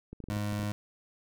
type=clicks; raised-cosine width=3 ms; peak=-29 dBFS; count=9; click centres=0.13 / 0.203 / 0.24 / 0.286 / 0.324 / 0.368 / 0.527 / 0.595 / 0.632 s
type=tone; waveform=25% pulse; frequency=103.83 Hz; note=G#2; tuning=in tune; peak=-27 dBFS; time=0.3-0.72 s; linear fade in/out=0 ms
effects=none

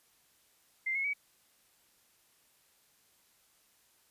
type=tone with pitch steps; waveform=sine; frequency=2089 / 2178 / 2270 Hz; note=C7 / C#7 / C#7; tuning=-3 / -31 / +41 cents; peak=-30 dBFS; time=0.86-1.136 s; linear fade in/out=10 ms; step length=92 ms; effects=white hiss -68 dBFS RMS until 4.1 s + resampled to 32000 Hz

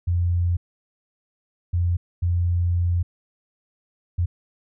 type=tone bursts at uneven times; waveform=sine; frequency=87.31 Hz; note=F2; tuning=in tune; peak=-18 dBFS; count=4; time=0.07-0.57 / 1.73-1.97 / 2.22-3.03 / 4.18-4.26 s; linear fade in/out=10 ms; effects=none

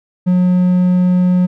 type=tone; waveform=triangle; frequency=180.8 Hz; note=F#3; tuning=40 cents flat; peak=-7 dBFS; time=0.26-1.47 s; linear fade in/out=20 ms; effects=none

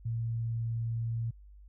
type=tone; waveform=sine; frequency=114.9 Hz; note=A#2; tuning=25 cents flat; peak=-30 dBFS; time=0.05-1.31 s; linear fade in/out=10 ms; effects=added 50 Hz sine -50 dBFS peak until 1.68 s

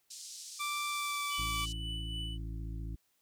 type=band-pass noise; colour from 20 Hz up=pink; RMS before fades=-47 dBFS; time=0.1-1.73 s; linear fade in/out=10 ms; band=4600 to 8600 Hz; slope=24 dB/octave
type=tone with pitch glide; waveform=20% pulse; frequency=1174.7 to 1158.5 Hz; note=D6 to D6; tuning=0 to -24 cents; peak=-29 dBFS; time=0.59-1.66 s; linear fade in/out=20 ms; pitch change=-24 cents; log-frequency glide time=0.91-1.27 s
type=tone with tremolo; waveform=triangle; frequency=2979 Hz; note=F#7; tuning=11 cents sharp; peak=-37 dBFS; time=1.29-2.38 s; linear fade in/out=50 ms; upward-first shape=sine; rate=3.6 Hz; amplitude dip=45%
type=harmonic tone; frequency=55 Hz; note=A1; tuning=in tune; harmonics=1 / 2 / 3 / 5 / 6; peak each=-38 / -44 / -48 / -52 / -54 dBFS; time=1.38-2.96 s; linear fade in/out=10 ms
effects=white hiss -75 dBFS RMS until 3.21 s

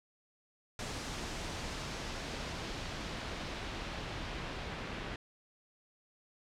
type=noise with low-pass filter sweep; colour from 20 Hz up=pink; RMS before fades=-41 dBFS; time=0.79-5.16 s; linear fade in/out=2 ms; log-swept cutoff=6900 to 3100 Hz; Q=0.94; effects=none

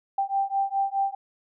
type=beating tone pair; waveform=sine; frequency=784 / 788.8 Hz; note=G5 / G5; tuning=0 / +11 cents; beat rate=4.8 Hz; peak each=-26 / -26 dBFS; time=0.18-1.15 s; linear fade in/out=5 ms; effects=none

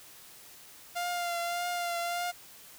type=tone with vibrato; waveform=sawtooth; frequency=697 Hz; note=F5; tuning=4 cents flat; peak=-27 dBFS; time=0.95-2.32 s; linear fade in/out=20 ms; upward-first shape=triangle; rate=1.7 Hz; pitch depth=30 cents each way; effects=white hiss -52 dBFS RMS until 2.78 s

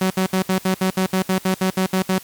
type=tone bursts; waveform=sawtooth; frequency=187.7 Hz; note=F#3; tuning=25 cents sharp; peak=-12 dBFS; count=14; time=0.01-2.184 s; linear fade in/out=5 ms; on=94 ms; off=66 ms; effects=white hiss -42 dBFS RMS until 2.23 s + MP3 96 kbps

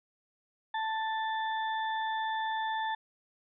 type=harmonic tone; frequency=882 Hz; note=A5; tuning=4 cents sharp; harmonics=1 / 2 / 4; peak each=-31 / -37 / -43 dBFS; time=0.74-2.95 s; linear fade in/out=5 ms; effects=none

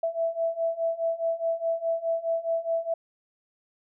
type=beating tone pair; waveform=sine; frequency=659.3 / 664.1 Hz; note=E5 / E5; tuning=0 / +13 cents; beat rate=4.8 Hz; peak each=-29 / -27 dBFS; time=0.03-2.94 s; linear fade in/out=5 ms; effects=none

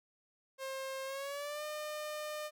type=tone with pitch glide; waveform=sawtooth; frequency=533 to 605.2 Hz; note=C5 to D#5; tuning=+32 to -48 cents; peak=-35 dBFS; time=0.58-2.51 s; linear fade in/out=50 ms; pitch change=+220 cents; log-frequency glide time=1.05-1.64 s; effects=none

